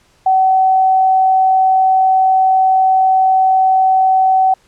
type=tone; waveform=sine; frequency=758 Hz; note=F#5; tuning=42 cents sharp; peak=-8 dBFS; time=0.26-4.54 s; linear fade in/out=5 ms; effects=pink hiss -53 dBFS RMS until 4.67 s + low-pass 9000 Hz 12 dB/octave